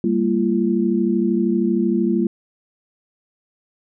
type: tone cluster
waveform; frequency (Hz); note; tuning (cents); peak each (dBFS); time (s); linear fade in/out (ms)
sine; 197 / 229.9 / 341.7; G3 / A#3 / F4; +9 / -24 / -38; -20; 0.04-2.27; 2
effects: none